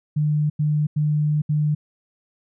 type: tone bursts at uneven times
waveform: sine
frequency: 150.3 Hz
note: D3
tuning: 40 cents sharp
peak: -17 dBFS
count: 4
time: 0.16-0.5 / 0.59-0.87 / 0.96-1.42 / 1.49-1.75 s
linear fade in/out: 10 ms
effects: none